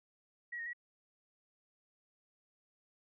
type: tone with pitch steps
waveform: sine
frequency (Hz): 1914 / 1855 / 1924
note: A#6 / A#6 / B6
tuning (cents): +45 / -9 / -46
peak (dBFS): -39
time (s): 0.52-0.733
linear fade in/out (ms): 10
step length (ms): 71
effects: none